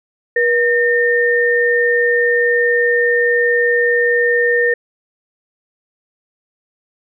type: tone pair together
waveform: sine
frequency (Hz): 480 / 1821.2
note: B4 / A#6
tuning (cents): -49 / -41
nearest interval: octave + major seventh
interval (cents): 2308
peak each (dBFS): -14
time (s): 0.36-4.74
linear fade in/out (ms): 5
effects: none